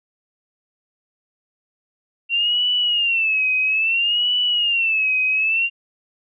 sine tone with vibrato, 2732 Hz, F7, 39 cents flat, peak -16 dBFS, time 2.29-5.7 s, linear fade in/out 50 ms, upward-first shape sine, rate 0.6 Hz, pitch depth 140 cents each way, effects none

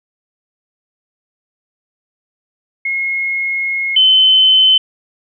sine tone pair in turn, 2161 / 3056 Hz, C#7 / G7, -45 / -45 cents, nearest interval tritone, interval 600 cents, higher second, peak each -15 / -6 dBFS, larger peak second, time 2.85-3.96 / 3.96-4.78 s, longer first, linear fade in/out 5 ms, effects none

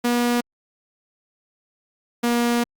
sawtooth tone pair in turn, 240.9 / 238 Hz, B3 / A#3, -43 / +36 cents, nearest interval unison, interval 21 cents, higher first, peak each -14 dBFS, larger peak neither, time 0.04-0.41 / 2.23-2.64 s, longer second, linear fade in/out 10 ms, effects Opus 48 kbps

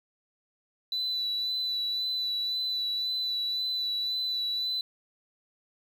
triangle tone with vibrato, 3974 Hz, B7, 10 cents sharp, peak -25 dBFS, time 0.92-4.81 s, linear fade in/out 2 ms, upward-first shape sine, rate 1.9 Hz, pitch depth 19 cents each way, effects tanh soft clip ceiling -25 dBFS + 9-bit

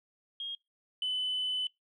sine tone pair in turn, 3251 / 3013 Hz, G#7 / F#7, -38 / +31 cents, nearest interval minor second, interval 131 cents, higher first, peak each -35 / -28 dBFS, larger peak second, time 0.4-0.55 / 1.02-1.67 s, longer second, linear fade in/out 2 ms, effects noise-tail reverb RT60 0.2 s tail -25 dB re dry + tanh soft clip ceiling -26 dBFS

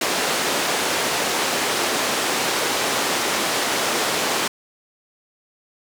pink band-pass noise, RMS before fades -22 dBFS, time 0.01-4.48 s, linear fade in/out 5 ms, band 350 to 9100 Hz, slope 12 dB/octave, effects none

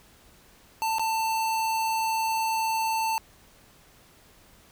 square tone with dropouts, 891 Hz, A5, 22 cents sharp, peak -25 dBFS, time 0.82-3.18 s, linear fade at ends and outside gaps 0 ms, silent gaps 0.984-0.995 s, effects pink hiss -56 dBFS RMS until 4.71 s

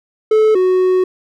triangle tone pair in turn, 433.9 / 369.7 Hz, A4 / F#4, -24 / -1 cents, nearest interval minor third, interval 277 cents, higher first, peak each -6 / -8 dBFS, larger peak first, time 0.31-0.55 / 0.55-1.04 s, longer second, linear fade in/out 5 ms, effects none

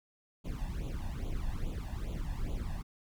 brown noise with flanger, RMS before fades -36 dBFS, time 0.44-2.83 s, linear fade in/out 20 ms, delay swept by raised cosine 0.28 to 1.16 ms, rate 2.4 Hz, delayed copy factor +0.95, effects none

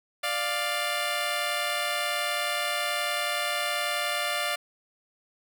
10% pulse tone pair together, 589.8 / 700 Hz, D5 / F5, +7 / +4 cents, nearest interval minor third, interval 297 cents, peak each -21 dBFS, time 0.23-4.56 s, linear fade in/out 10 ms, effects none

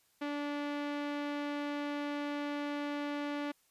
sawtooth tone with low-pass filter, 290.3 Hz, D4, 20 cents flat, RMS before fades -37 dBFS, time 0.21-3.52 s, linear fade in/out 10 ms, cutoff 3100 Hz, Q 0.95, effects white hiss -71 dBFS RMS until 3.7 s + resampled to 32000 Hz

